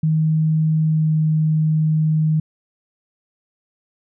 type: tone with pitch glide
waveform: sine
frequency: 157.3 to 156.12 Hz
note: D#3 to D#3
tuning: +19 to +6 cents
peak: -14 dBFS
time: 0.03-2.4 s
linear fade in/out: 5 ms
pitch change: -13 cents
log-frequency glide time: 0.83-1.13 s
effects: none